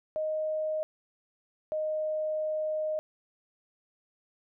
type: tone pair in turn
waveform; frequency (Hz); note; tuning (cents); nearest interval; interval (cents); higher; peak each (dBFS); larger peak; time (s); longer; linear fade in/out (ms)
sine; 622 / 619.4; D#5 / D#5; -1 / -8; unison; 7; first; -28; neither; 0.16-0.83 / 1.72-2.99; second; 0
effects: none